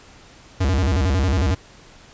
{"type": "tone with vibrato", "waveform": "square", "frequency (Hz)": 79.2, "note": "D#2", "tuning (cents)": 31, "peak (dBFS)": -17, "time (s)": [0.6, 1.55], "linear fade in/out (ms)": 10, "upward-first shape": "square", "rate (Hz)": 11, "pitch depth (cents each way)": 290, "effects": ["pink hiss -47 dBFS RMS until 2.13 s", "resampled to 16000 Hz"]}